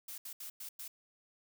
blue noise bursts at uneven times, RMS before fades -45 dBFS, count 5, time 0.08-0.18 / 0.25-0.33 / 0.4-0.5 / 0.6-0.69 / 0.79-0.88 s, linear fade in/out 5 ms, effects none

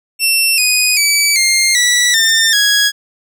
15% pulse tone with pitch steps, 2700 / 2490 / 2297 / 2118 / 1953.8 / 1802 / 1662 Hz, E7 / D#7 / D7 / C7 / B6 / A6 / G#6, +41 / +1 / -39 / +21 / -19 / +41 / +1 cents, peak -3 dBFS, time 0.19-2.92 s, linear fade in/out 50 ms, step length 390 ms, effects none

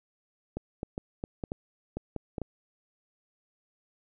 clicks, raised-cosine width 2 ms, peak -20 dBFS, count 10, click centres 0.57 / 0.831 / 0.979 / 1.239 / 1.438 / 1.519 / 1.97 / 2.163 / 2.382 / 2.417 s, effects none

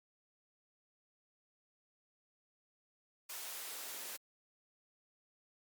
white noise with high-pass filter sweep, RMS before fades -45 dBFS, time 3.29-4.17 s, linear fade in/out 10 ms, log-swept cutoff 590 to 270 Hz, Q 0.86, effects Opus 48 kbps

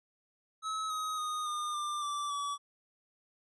square tone with pitch steps, 1288 / 1263 / 1238.4 / 1214.3 / 1190.7 / 1167.5 / 1144.8 Hz, E6 / D#6 / D#6 / D#6 / D6 / D6 / D6, -41 / +26 / -9 / -43 / +23 / -11 / -45 cents, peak -34 dBFS, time 0.62-2.58 s, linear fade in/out 50 ms, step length 280 ms, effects resampled to 24000 Hz

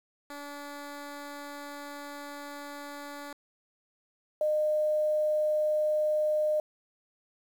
10% pulse / sine tone pair in turn, 287.8 / 609.8 Hz, D4 / D#5, -35 / -35 cents, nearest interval octave + minor second, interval 1300 cents, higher second, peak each -32 / -24 dBFS, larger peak second, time 0.3-3.33 / 4.41-6.6 s, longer first, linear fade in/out 2 ms, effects 9-bit

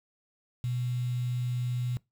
sine tone with quantisation, 123.4 Hz, B2, 1 cent flat, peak -28 dBFS, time 0.64-1.97 s, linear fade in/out 0 ms, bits 8, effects noise-tail reverb RT60 0.2 s tail -22 dB re dry

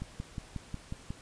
click train, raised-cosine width 5 ms, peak -24 dBFS, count 7, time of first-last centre 0.02-1.105 s, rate 5.53 Hz, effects pink hiss -53 dBFS RMS until 1.21 s + resampled to 22050 Hz

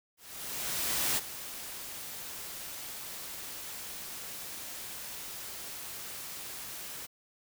white noise with ADSR envelope, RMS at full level -29 dBFS, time 0.17-7.07 s, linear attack 1000 ms, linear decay 31 ms, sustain -13 dB, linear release 20 ms, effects none

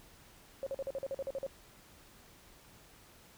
sine tone bursts, 543 Hz, C#5, 36 cents flat, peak -34 dBFS, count 11, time 0.63-1.465 s, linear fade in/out 0 ms, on 35 ms, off 45 ms, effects pink hiss -59 dBFS RMS until 3.37 s

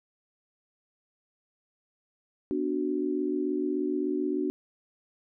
sine chord, B minor, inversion none, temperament equal, 246.9 / 293.7 / 370 Hz, B3 / D4 / F#4, 0 / 0 / 0 cents, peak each -34 / -29 / -30 dBFS, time 2.51-4.5 s, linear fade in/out 0 ms, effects none

